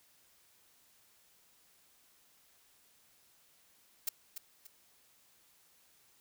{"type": "noise with echo", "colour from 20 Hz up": "blue", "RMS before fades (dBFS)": -33, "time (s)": [4.07, 4.09], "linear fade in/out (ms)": 5, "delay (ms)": 290, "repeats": 2, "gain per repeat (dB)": -9, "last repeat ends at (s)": 4.67, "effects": ["white hiss -67 dBFS RMS until 6.2 s"]}